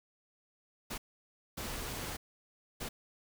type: noise bursts at uneven times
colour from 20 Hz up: pink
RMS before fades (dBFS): -40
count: 3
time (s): 0.9-0.98 / 1.57-2.17 / 2.8-2.89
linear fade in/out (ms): 10
effects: none